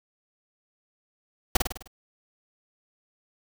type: noise with echo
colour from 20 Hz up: pink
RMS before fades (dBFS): -18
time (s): 1.55-1.57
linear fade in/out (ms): 5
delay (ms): 51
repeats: 6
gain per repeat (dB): -5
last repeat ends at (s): 1.876
effects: none